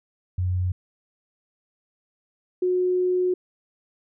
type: tone pair in turn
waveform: sine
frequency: 91 / 364 Hz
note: F#2 / F#4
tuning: -28 / -28 cents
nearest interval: 2 octaves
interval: 2400 cents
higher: second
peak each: -21 / -19 dBFS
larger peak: second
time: 0.38-0.72 / 2.62-3.34 s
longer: second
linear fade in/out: 5 ms
effects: none